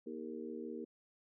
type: harmonic tone with a mistuned harmonic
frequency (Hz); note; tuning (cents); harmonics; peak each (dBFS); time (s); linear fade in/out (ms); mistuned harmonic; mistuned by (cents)
79.5; D#2; +38; 3 / 4 / 5 / 6; -46 / -47 / -47 / -48; 0.06-0.85; 10; 6; -51
effects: none